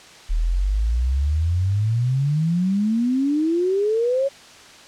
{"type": "exponential sweep", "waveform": "sine", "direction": "up", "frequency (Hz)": [37.62, 560], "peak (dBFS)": -17, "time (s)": [0.29, 4.29], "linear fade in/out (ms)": 20, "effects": ["white hiss -44 dBFS RMS until 4.87 s", "low-pass 6000 Hz 12 dB/octave"]}